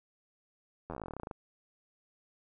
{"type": "slowing click train", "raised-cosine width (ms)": 1, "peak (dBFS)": -26, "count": 19, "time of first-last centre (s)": [0.9, 1.312], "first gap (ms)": 11, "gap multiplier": 1.08, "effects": []}